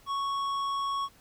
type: tone with tanh clipping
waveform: sine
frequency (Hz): 1108.7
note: C#6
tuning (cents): 0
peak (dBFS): -30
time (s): 0.06-1.09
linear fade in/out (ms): 50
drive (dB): 11
effects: pink hiss -59 dBFS RMS until 1.2 s